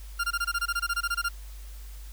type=tone bursts; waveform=40% pulse; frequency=1396.9 Hz; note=F6; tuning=in tune; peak=-24 dBFS; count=16; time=0.19-1.289 s; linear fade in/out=10 ms; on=49 ms; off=21 ms; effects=added 50 Hz sine -39 dBFS peak until 2.12 s + white hiss -53 dBFS RMS until 2.12 s